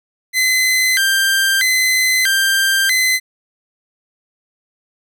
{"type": "tone with vibrato", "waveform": "sawtooth", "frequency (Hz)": 1795, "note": "A6", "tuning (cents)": 34, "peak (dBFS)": -9, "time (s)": [0.33, 3.2], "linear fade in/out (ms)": 50, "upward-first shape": "square", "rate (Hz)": 0.78, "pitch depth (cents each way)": 220, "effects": []}